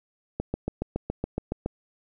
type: click train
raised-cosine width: 2 ms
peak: -14 dBFS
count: 10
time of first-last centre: 0.4-1.661 s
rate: 7.14 Hz
effects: none